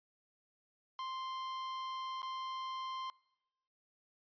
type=tone with dropouts; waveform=45% pulse; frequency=1046.5 Hz; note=C6; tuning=in tune; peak=-39 dBFS; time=0.99-3.1 s; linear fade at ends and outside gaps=1 ms; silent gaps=2.219-2.229 s; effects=noise-tail reverb RT60 0.9 s tail -23 dB re dry + resampled to 11025 Hz